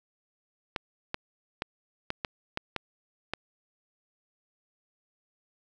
clicks, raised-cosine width 0.3 ms, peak -14 dBFS, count 8, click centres 0.762 / 1.144 / 1.621 / 2.104 / 2.248 / 2.574 / 2.763 / 3.336 s, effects none

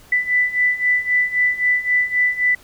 sine beating tone pair, 1985 / 1988.8 Hz, B6 / B6, +8 / +12 cents, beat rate 3.8 Hz, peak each -20 / -17 dBFS, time 0.12-2.55 s, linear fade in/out 5 ms, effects pink hiss -48 dBFS RMS until 2.63 s

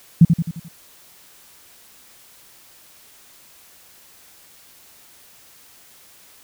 sine tone with echo, 166.6 Hz, E3, 19 cents sharp, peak -4 dBFS, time 0.21-0.25 s, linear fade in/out 5 ms, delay 87 ms, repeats 5, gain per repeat -6 dB, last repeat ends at 0.685 s, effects white hiss -49 dBFS RMS until 6.43 s

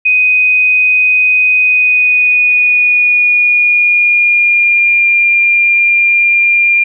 sine tone with pitch glide, 2500 to 2397 Hz, D#7 to D7, +8 to +35 cents, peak -6 dBFS, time 0.05-6.84 s, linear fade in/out 10 ms, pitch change -73 cents, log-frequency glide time 1.6-5.04 s, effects none

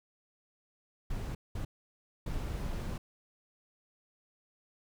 brown noise bursts at uneven times, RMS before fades -36 dBFS, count 3, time 1.1-1.35 / 1.55-1.65 / 2.26-2.98 s, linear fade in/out 5 ms, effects none

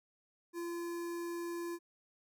square tone with notch filter, 342.6 Hz, F4, 33 cents flat, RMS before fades -40 dBFS, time 0.53-1.79 s, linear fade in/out 50 ms, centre 3200 Hz, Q 1.1, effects none

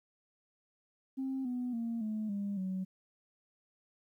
sine tone with pitch steps, 265.6 / 247.8 / 231.2 / 215.7 / 201.3 / 187.81 Hz, C4 / B3 / A#3 / A3 / G3 / F#3, +26 / +6 / -14 / -34 / +46 / +26 cents, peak -32 dBFS, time 1.17-2.85 s, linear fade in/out 20 ms, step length 280 ms, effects tanh soft clip ceiling -30 dBFS + 12-bit

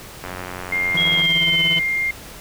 click train, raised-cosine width 0.5 ms, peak -15 dBFS, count 90, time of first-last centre 0.24-1.218 s, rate 91 Hz
sine tone, 2114 Hz, C7, 17 cents sharp, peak -18 dBFS, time 0.72-2.11 s, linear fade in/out 5 ms
40% pulse tone with tremolo, 165.4 Hz, E3, 6 cents sharp, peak -23 dBFS, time 0.94-1.8 s, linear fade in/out 5 ms, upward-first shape sine, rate 17 Hz, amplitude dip 75%
sine tone with pitch glide, 3277 to 3058 Hz, G#7 to G7, -24 to -44 cents, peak -17 dBFS, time 0.97-1.79 s, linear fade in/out 5 ms, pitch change -120 cents, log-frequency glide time 1.07-1.62 s
effects pink hiss -38 dBFS RMS until 2.4 s

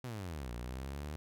sawtooth exponential two-way sweep, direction down then up, 130.81 to 58.27 to 77 Hz, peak -36 dBFS, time 0.04-1.16 s, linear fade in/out 0 ms, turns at 0.52 s, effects none

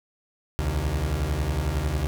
30% pulse beating tone pair, 65.41 / 76.41 Hz, C2 / D#2, 0 / -31 cents, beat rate 11 Hz, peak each -25 / -23 dBFS, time 0.59-2.07 s, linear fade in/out 0 ms, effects none

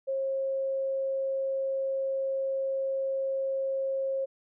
sine tone, 538 Hz, C5, 48 cents sharp, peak -27 dBFS, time 0.07-4.26 s, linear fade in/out 20 ms, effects none

